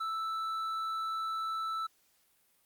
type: tone with hard clipping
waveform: sine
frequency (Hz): 1318.5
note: E6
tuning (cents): 0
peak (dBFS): -34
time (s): 0-1.87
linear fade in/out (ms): 10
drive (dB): 5
effects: white hiss -70 dBFS RMS until 2.65 s + Opus 48 kbps